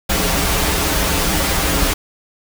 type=noise with comb filter; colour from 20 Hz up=pink; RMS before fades=-17 dBFS; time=0.09-1.94 s; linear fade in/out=10 ms; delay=8.3 ms; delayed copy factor=-1; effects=none